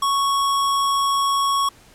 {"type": "tone", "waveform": "square", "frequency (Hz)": 1108.7, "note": "C#6", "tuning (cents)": 0, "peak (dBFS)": -18, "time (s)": [0.02, 1.69], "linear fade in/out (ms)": 5, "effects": ["pink hiss -50 dBFS RMS until 1.94 s", "low-pass 12000 Hz 12 dB/octave"]}